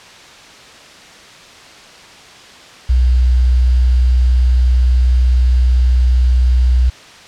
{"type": "tone with quantisation", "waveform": "sine", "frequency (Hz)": 62.2, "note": "B1", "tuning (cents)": 13, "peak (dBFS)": -8, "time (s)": [2.89, 6.9], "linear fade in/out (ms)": 10, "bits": 6, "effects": ["white hiss -38 dBFS RMS until 7.27 s", "low-pass 5000 Hz 12 dB/octave"]}